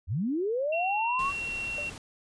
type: linear sweep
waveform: sine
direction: up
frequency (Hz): 69.3 to 1155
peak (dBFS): -26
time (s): 0.07-1.33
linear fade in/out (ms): 50
type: tone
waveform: sine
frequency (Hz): 2731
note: F7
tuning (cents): -39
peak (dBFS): -31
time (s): 0.72-1.9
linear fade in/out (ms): 10
type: noise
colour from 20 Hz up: pink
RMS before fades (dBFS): -43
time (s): 1.19-1.98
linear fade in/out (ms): 2
type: tone with exponential decay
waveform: sine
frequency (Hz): 587.3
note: D5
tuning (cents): 0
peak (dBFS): -33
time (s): 1.78-1.95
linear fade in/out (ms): 2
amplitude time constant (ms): 36
effects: resampled to 22050 Hz